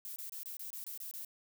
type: noise bursts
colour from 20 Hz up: violet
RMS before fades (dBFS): -44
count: 9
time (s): 0.05-1.248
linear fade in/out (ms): 0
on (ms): 110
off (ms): 26
effects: none